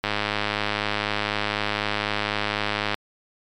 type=click train; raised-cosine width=0.3 ms; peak=-7 dBFS; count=303; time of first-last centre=0.04-2.944 s; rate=104 Hz; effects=MP3 96 kbps